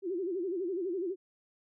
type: tone with vibrato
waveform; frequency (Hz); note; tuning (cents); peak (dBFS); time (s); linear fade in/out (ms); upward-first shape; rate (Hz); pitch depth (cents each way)
sine; 363.7; F#4; -30; -31; 0.02-1.16; 50; sine; 12; 150
effects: none